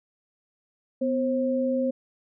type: tone pair together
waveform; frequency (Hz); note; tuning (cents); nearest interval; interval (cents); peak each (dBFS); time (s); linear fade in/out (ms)
sine; 251 / 532.3; B3 / C5; +28 / +30; octave + minor second; 1302; -25; 1.01-1.91; 10
effects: none